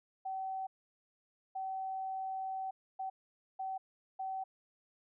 sine tone bursts at uneven times, 764 Hz, G5, 45 cents flat, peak -36 dBFS, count 5, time 0.25-0.67 / 1.55-2.71 / 2.99-3.1 / 3.59-3.78 / 4.19-4.44 s, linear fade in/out 10 ms, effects none

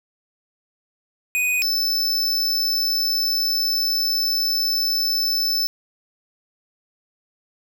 square tone pair in turn, 2489 / 5274 Hz, D#7 / E8, 0 / 0 cents, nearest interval octave + minor second, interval 1300 cents, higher second, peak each -19 dBFS, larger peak neither, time 1.35-1.62 / 1.62-5.67 s, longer second, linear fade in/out 0 ms, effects none

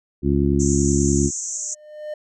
harmonic tone, 70.2 Hz, C#2, 22 cents sharp, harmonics 1 / 2 / 3 / 4 / 5, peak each -22 / -22 / -22 / -22 / -22 dBFS, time 0.22-1.31 s, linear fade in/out 50 ms
white band-pass noise, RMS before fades -28 dBFS, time 0.59-1.75 s, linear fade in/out 20 ms, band 6000 to 7600 Hz, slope 96 dB/octave
triangle tone with exponential growth, 605 Hz, D#5, 49 cents flat, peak -23 dBFS, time 1.45-2.14 s, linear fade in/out 5 ms, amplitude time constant 150 ms
effects none

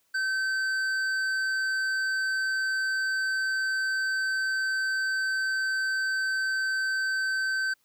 sine tone with hard clipping, 1543 Hz, G6, 28 cents flat, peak -27 dBFS, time 0.14-7.74 s, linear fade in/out 10 ms, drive 8 dB, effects white hiss -70 dBFS RMS until 7.84 s

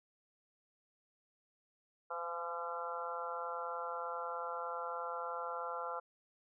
harmonic tone with a mistuned harmonic, 170.2 Hz, F3, 44 cents flat, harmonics 3 / 4 / 5 / 6 / 7 / 8, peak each -44 / -47 / -46 / -46 / -47 / -43 dBFS, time 2.1-6 s, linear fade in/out 10 ms, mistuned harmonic 4, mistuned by +21 cents, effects none

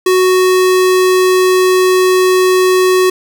square tone, 370 Hz, F#4, in tune, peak -8 dBFS, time 0.06-3.1 s, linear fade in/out 5 ms, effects 8-bit

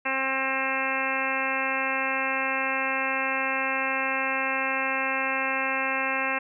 harmonic tone, 266.2 Hz, C4, 30 cents sharp, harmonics 1 / 2 / 3 / 4 / 5 / 6 / 7 / 8 / 9 / 10, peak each -37 / -34 / -34 / -32 / -37 / -32 / -34 / -33 / -35 / -31 dBFS, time 0.05-6.39 s, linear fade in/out 10 ms, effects none

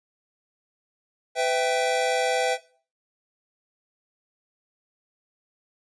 square chord, E minor, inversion second, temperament equal with one note detuned, 503.4 / 659.3 / 784 Hz, B4 / E5 / G5, +33 / 0 / 0 cents, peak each -26 / -26 / -27 dBFS, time 1.35-2.58 s, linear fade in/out 50 ms, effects noise-tail reverb RT60 0.4 s tail -17 dB re dry + resampled to 22050 Hz

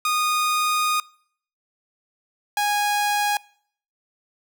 sawtooth tone pair in turn, 1233 / 825.5 Hz, D#6 / G#5, -16 / -11 cents, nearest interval perfect fifth, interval 695 cents, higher first, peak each -16 dBFS, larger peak neither, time 0.05-1 / 2.57-3.37 s, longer first, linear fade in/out 2 ms, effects noise-tail reverb RT60 0.6 s tail -24 dB re dry

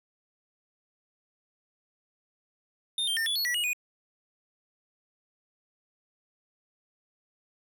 square tone with pitch steps, 3635 / 3165 / 1808 / 3432 / 4351 / 1942 / 2889 / 2471 Hz, A#7 / G7 / A6 / A7 / C#8 / B6 / F#7 / D#7, -44 / +16 / +47 / -44 / -33 / -30 / -42 / -13 cents, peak -27 dBFS, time 2.98-3.732 s, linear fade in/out 2 ms, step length 94 ms, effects none

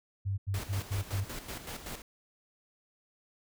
sine tone bursts, 98 Hz, G2, in tune, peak -29 dBFS, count 5, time 0.25-1.248 s, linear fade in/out 20 ms, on 130 ms, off 87 ms
pink noise with tremolo, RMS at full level -40 dBFS, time 0.54-2.02 s, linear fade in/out 2 ms, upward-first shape square, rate 5.3 Hz, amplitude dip 60%
effects none

